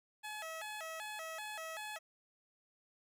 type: tone with vibrato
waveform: 15% pulse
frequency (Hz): 741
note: F#5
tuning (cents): +2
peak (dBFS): -36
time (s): 0.23-1.99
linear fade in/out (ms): 20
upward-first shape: square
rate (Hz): 2.6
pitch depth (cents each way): 240
effects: none